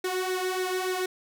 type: tone with flanger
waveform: sawtooth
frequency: 370 Hz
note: F#4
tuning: in tune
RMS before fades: -29 dBFS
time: 0.04-1.06 s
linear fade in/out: 5 ms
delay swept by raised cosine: 0.5 to 2.2 ms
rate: 3.5 Hz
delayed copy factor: +0.65
effects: none